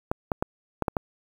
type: clicks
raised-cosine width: 1 ms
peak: -10 dBFS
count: 6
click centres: 0.115 / 0.318 / 0.425 / 0.823 / 0.882 / 0.968 s
effects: 7-bit